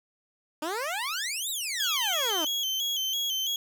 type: exponential two-way sweep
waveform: 15% pulse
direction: up then down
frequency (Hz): 293.2 to 3951 to 293.2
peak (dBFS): -23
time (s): 0.62-2.45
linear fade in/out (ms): 5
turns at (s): 1.5
type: tone with vibrato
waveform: 35% pulse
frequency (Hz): 3205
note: G7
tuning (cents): +38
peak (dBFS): -25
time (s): 1.8-3.56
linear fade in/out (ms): 2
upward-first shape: square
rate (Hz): 3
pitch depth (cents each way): 61
effects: none